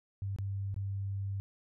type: tone with dropouts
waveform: sine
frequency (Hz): 98.5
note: G2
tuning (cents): +9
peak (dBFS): -33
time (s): 0.22-1.4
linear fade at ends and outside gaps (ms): 0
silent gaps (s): 0.362-0.386 / 0.743-0.763
effects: none